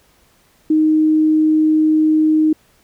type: tone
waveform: sine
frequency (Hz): 311.1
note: D#4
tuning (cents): 0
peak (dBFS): -10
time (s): 0.7-2.53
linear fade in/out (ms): 5
effects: pink hiss -55 dBFS RMS until 2.83 s